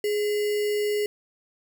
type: tone with sample-and-hold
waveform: sine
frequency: 417.5 Hz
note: G#4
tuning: 9 cents sharp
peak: -22 dBFS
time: 0.04-1.06 s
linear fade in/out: 2 ms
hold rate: 2450 Hz
effects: none